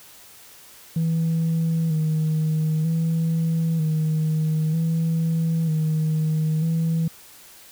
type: tone with vibrato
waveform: sine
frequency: 160 Hz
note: D#3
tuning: 49 cents sharp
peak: -17 dBFS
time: 0.96-7.08 s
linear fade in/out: 5 ms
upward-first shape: square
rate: 0.53 Hz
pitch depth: 38 cents each way
effects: tanh soft clip ceiling -17 dBFS + white hiss -47 dBFS RMS until 7.71 s